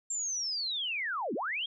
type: linear two-way sweep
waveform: sine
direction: down then up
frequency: 7459 to 197.4 to 3335 Hz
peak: -31 dBFS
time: 0.1-1.66 s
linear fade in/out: 5 ms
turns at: 1.34 s
effects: none